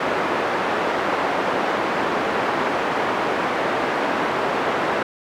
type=band-pass noise; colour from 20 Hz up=pink; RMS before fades=-22 dBFS; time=0-5.03 s; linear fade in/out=5 ms; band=370 to 1600 Hz; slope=12 dB/octave; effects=none